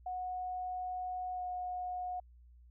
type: tone with pitch glide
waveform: sine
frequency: 732 to 725.7 Hz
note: F#5 to F#5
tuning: -19 to -34 cents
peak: -36 dBFS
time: 0.06-2.2 s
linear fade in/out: 5 ms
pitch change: -15 cents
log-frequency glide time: 1.34-1.42 s
effects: added 60 Hz sine -56 dBFS peak until 2.7 s